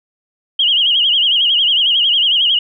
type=tone with vibrato; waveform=sine; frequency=3053 Hz; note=G7; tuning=46 cents flat; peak=-10 dBFS; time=0.59-2.59 s; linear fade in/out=5 ms; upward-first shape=sine; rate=11 Hz; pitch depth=130 cents each way; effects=none